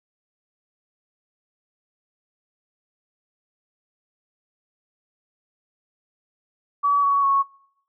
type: tone with pitch steps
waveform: sine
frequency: 1141 / 1122.7 / 1104.7 Hz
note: C#6 / C#6 / C#6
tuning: +50 / +22 / -6 cents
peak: -16 dBFS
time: 6.83-7.43 s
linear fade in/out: 20 ms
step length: 200 ms
effects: noise-tail reverb RT60 0.7 s tail -22 dB re dry